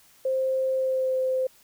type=tone with pitch glide; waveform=sine; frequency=525 to 518.7 Hz; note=C5 to C5; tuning=+6 to -15 cents; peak=-22 dBFS; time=0.25-1.47 s; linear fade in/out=5 ms; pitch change=-21 cents; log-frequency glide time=0.74-1.17 s; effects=white hiss -57 dBFS RMS until 1.63 s